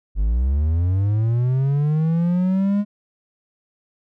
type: linear sweep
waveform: triangle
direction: up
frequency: 47.11 to 207.7 Hz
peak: -14 dBFS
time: 0.15-2.85 s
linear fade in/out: 50 ms
effects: none